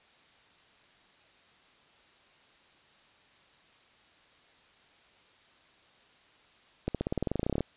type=accelerating click train; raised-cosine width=2 ms; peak=-16 dBFS; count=18; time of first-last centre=6.88-7.607 s; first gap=67 ms; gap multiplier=0.94; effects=white hiss -61 dBFS RMS until 7.76 s + resampled to 8000 Hz